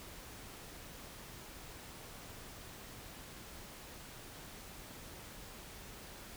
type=silence; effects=pink hiss -51 dBFS RMS until 6.36 s